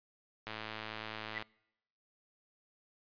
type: click train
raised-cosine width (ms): 0.3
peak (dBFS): -25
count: 105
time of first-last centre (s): 0.47-1.424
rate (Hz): 109
type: tone with exponential growth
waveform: sine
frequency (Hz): 1975.5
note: B6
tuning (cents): 0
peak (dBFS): -33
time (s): 1.29-1.38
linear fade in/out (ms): 0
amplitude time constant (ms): 18
effects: noise-tail reverb RT60 0.8 s tail -24 dB re dry + resampled to 11025 Hz